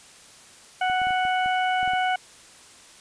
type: harmonic tone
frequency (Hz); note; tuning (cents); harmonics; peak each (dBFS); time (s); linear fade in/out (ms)
740; F#5; 0; 1 / 2 / 3 / 4; -22 / -28 / -32 / -34; 0.81-2.16; 5
type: clicks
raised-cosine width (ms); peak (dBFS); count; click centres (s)
3; -29; 9; 0.899 / 1.017 / 1.07 / 1.107 / 1.252 / 1.46 / 1.83 / 1.877 / 1.935
effects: white hiss -49 dBFS RMS until 3 s + resampled to 22050 Hz